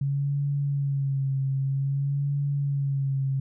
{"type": "tone with vibrato", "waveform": "sine", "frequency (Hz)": 138.6, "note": "C#3", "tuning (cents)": 0, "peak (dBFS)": -23, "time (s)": [0.01, 3.4], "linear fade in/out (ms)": 5, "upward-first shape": "sine", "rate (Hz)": 0.52, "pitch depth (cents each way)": 44, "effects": []}